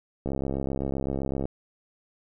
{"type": "click train", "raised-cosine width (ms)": 2, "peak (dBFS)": -16, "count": 82, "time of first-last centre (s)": [0.26, 1.455], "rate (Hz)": 67.8, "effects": []}